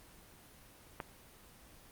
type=click; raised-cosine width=0.5 ms; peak=-23 dBFS; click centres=1.002 s; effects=pink hiss -58 dBFS RMS until 1.91 s + Opus 24 kbps